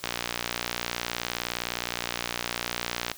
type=click train; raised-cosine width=0.2 ms; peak=-10 dBFS; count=184; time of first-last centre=0.04-3.116 s; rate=59.5 Hz; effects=white hiss -47 dBFS RMS until 3.17 s